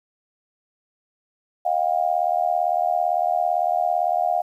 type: tone with amplitude modulation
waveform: sine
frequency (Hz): 710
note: F5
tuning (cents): +28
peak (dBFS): -14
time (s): 1.65-4.42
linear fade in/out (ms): 10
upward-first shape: sine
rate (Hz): 77.8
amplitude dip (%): 100
effects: 9-bit